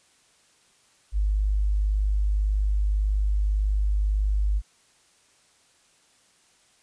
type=tone; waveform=sine; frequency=50.9 Hz; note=G#1; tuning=34 cents flat; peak=-20 dBFS; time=1.12-4.62 s; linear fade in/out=50 ms; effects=white hiss -61 dBFS RMS until 6.82 s + resampled to 22050 Hz